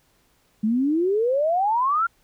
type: exponential sweep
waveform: sine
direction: up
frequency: 207.7 to 1412 Hz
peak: -18 dBFS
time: 0.63-2.07 s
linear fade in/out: 10 ms
effects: pink hiss -63 dBFS RMS until 2.23 s